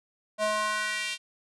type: tone with high-pass filter sweep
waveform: square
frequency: 212.7 Hz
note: G#3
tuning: 42 cents sharp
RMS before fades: -29 dBFS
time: 0.38-1.18 s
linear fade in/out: 50 ms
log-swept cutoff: 620 to 3000 Hz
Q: 2.1
effects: resampled to 24000 Hz